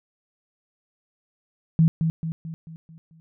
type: tone with echo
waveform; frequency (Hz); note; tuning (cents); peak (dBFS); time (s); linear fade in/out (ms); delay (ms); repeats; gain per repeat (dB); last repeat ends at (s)
sine; 162.1; E3; -29; -13; 1.79-1.88; 0; 220; 6; -6; 3.2
effects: none